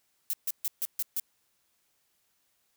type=noise bursts; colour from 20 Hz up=violet; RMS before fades=-30 dBFS; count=6; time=0.3-1.198 s; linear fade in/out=0 ms; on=33 ms; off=140 ms; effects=white hiss -73 dBFS RMS until 2.76 s